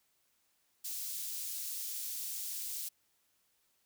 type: high-pass noise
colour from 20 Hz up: white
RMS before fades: -40 dBFS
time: 0.84-2.89 s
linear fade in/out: 10 ms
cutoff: 4800 Hz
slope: 12 dB/octave
effects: white hiss -75 dBFS RMS until 3.85 s